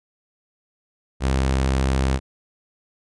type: tone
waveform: sawtooth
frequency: 66.2 Hz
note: C2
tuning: 21 cents sharp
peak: -14 dBFS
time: 1.2-2.2 s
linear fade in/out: 50 ms
effects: resampled to 22050 Hz